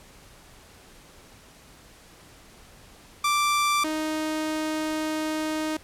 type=tone pair in turn; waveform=sawtooth; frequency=1174.7 / 311.1 Hz; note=D6 / D#4; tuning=0 / 0 cents; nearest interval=octave + major seventh; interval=2300 cents; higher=first; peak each=-17 / -22 dBFS; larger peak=first; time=3.24-3.84 / 3.84-5.77 s; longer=second; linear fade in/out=5 ms; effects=pink hiss -51 dBFS RMS until 5.83 s + low-pass 12000 Hz 12 dB/octave